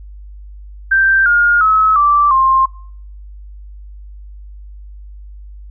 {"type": "tone with pitch steps", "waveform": "sine", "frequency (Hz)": [1568, 1421.3, 1288.4, 1167.9, 1058.7], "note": ["G6", "F6", "E6", "D6", "C6"], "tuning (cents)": [0, 30, -40, -10, 20], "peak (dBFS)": -8, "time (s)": [0.91, 2.66], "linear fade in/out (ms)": 10, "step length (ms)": 350, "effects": ["noise-tail reverb RT60 0.6 s tail -23 dB re dry", "added 50 Hz sine -31 dBFS peak until 5.7 s"]}